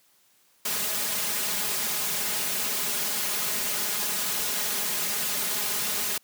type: noise with comb filter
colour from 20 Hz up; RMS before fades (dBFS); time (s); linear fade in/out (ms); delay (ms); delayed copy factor
white; -28; 0.65-6.18; 5; 4.8; +1
effects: white hiss -63 dBFS RMS until 6.23 s + high-pass 80 Hz 12 dB/octave